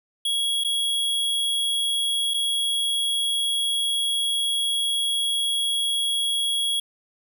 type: tone with dropouts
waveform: square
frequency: 3322 Hz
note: G#7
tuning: in tune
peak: -22 dBFS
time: 0.25-6.8 s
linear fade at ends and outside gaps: 5 ms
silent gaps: 0.638-0.646 / 2.338-2.342 s
effects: none